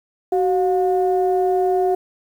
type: tone pair together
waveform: sine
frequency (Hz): 375.4 / 714.8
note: F#4 / F5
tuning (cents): +25 / +40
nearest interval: major seventh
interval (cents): 1115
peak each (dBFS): -16 / -19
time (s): 0.32-1.95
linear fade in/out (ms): 5
effects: tanh soft clip ceiling -8 dBFS + 8-bit